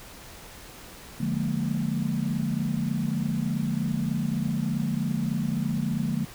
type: chord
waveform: sine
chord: Bb dominant seventh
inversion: first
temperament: just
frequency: 145.68 / 174.81 / 209.8 / 233.1 Hz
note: D3 / F3 / Ab3 / Bb3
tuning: -14 / +2 / +18 / 0 cents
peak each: -30 dBFS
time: 1.2-6.25 s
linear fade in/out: 5 ms
effects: pink hiss -45 dBFS RMS until 6.34 s